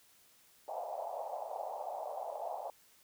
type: band-pass noise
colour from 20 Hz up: pink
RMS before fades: -41 dBFS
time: 0.68-2.7 s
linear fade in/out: 2 ms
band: 580 to 860 Hz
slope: 48 dB/octave
effects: white hiss -65 dBFS RMS until 3.03 s